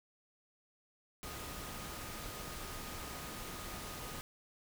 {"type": "tone in noise", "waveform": "sine", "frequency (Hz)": 1241, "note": "D#6", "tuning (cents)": -5, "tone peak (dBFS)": -53, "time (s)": [1.23, 4.21], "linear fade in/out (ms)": 0, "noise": "pink", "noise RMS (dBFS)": -45, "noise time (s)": [1.23, 4.21], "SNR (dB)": -11, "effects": []}